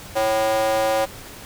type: tone with high-pass filter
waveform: square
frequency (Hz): 110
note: A2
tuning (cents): 0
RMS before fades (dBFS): -20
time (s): 0.15-1.06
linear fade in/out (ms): 20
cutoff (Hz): 620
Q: 5.8
effects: pink hiss -39 dBFS RMS until 1.45 s